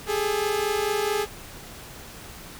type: tone pair together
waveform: sawtooth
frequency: 404.8 / 429.4 Hz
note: G#4 / A4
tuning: -44 / -42 cents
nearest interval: minor second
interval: 102 cents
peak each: -22 dBFS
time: 0.06-1.27 s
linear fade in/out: 50 ms
effects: pink hiss -42 dBFS RMS until 2.59 s